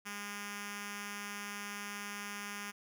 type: tone with notch filter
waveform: 5% pulse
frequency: 204.2 Hz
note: G#3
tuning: 29 cents flat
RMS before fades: -43 dBFS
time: 0.05-2.72 s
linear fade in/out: 20 ms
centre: 550 Hz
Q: 0.61
effects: none